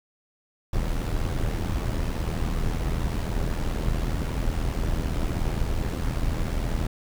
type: noise with amplitude modulation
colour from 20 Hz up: brown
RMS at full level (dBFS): -23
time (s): 0.73-6.87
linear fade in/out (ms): 5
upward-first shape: sine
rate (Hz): 80.9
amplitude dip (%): 65
effects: none